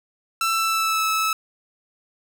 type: tone with pitch glide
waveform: sawtooth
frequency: 1334 to 1303.5 Hz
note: E6 to E6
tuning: +20 to -20 cents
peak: -16 dBFS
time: 0.41-1.33 s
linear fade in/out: 2 ms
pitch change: -40 cents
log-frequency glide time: 0.53-1.06 s
effects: none